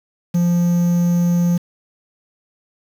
triangle tone with quantisation, 173.9 Hz, F3, 7 cents flat, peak -11 dBFS, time 0.34-1.58 s, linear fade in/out 10 ms, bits 6, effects none

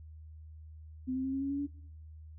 sine tone with pitch steps, 257.2 / 261.7 / 266.3 / 270.9 / 275.7 / 280.5 / 285.4 Hz, C4 / C4 / C4 / C#4 / C#4 / C#4 / D4, -30 / 0 / +31 / -40 / -9 / +21 / -49 cents, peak -31 dBFS, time 1.07-1.672 s, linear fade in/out 20 ms, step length 86 ms, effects noise-tail reverb RT60 0.6 s tail -20 dB re dry + added 78 Hz sine -47 dBFS peak until 2.38 s

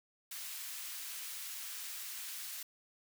white high-pass noise, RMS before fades -44 dBFS, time 0.31-2.63 s, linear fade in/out 5 ms, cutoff 1500 Hz, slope 12 dB/octave, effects none

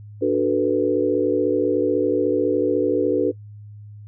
sine chord, B minor seventh, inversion first, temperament equal, 293.7 / 370 / 440 / 493.9 Hz, D4 / F#4 / A4 / B4, 0 / 0 / 0 / 0 cents, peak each -22 dBFS, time 0.21-3.32 s, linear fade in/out 20 ms, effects noise-tail reverb RT60 0.1 s tail -21 dB re dry + added 104 Hz sine -37 dBFS peak until 4.07 s

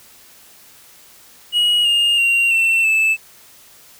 triangle tone with pitch steps, 2901 / 2830 / 2760 / 2693 / 2627 Hz, F#7 / F7 / F7 / E7 / E7, -35 / +22 / -21 / +36 / -7 cents, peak -11 dBFS, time 1.52-3.17 s, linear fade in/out 50 ms, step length 330 ms, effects white hiss -46 dBFS RMS until 3.99 s

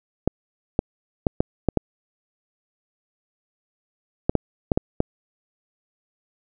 clicks, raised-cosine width 2 ms, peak -4 dBFS, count 11, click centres 0.276 / 0.791 / 1.268 / 1.405 / 1.687 / 1.773 / 4.295 / 4.353 / 4.718 / 4.775 / 5.004 s, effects none

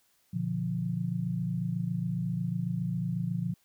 sine chord, B diminished, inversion none, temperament equal with one note detuned, 120.37 / 146.83 / 174.61 Hz, B2 / D3 / F3, -44 / 0 / 0 cents, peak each -34 / -35 / -31 dBFS, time 0.33-3.54 s, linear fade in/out 10 ms, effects white hiss -69 dBFS RMS until 3.64 s

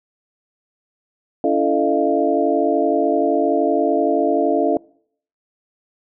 sine tone cluster, 283.3 / 333.8 / 439.2 / 613 / 686 Hz, C#4 / E4 / A4 / D#5 / F5, +38 / +22 / -3 / -26 / -31 cents, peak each -21 dBFS, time 1.44-4.77 s, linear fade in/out 2 ms, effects noise-tail reverb RT60 0.6 s tail -24 dB re dry

